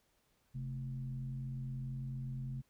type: tone with frequency modulation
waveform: sine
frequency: 132.1 Hz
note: C3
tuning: 17 cents sharp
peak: -38 dBFS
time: 0.54-2.62 s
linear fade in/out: 20 ms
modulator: 88.6 Hz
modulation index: 0.56
effects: pink hiss -75 dBFS RMS until 2.69 s